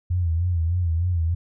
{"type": "tone with vibrato", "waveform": "sine", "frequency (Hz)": 85.7, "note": "F2", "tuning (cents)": -32, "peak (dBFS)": -19, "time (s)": [0.1, 1.35], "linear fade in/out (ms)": 10, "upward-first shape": "sine", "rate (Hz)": 3.3, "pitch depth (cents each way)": 95, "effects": []}